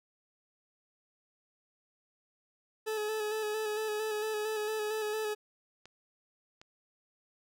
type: tone with vibrato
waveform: 40% pulse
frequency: 429.2 Hz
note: A4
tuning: 43 cents flat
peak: -31 dBFS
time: 2.86-5.35 s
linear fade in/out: 20 ms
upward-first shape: square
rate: 4.4 Hz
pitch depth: 25 cents each way
type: clicks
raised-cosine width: 0.2 ms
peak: -34 dBFS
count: 2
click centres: 5.856 / 6.615 s
effects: none